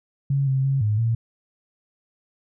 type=tone with pitch steps; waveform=sine; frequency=138.6 / 133.4 / 136.2 / 105.9 / 114.6 Hz; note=C#3 / C3 / C#3 / G#2 / A#2; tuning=0 / +34 / -30 / +34 / -29 cents; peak=-18 dBFS; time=0.3-1.15 s; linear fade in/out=5 ms; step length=170 ms; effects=none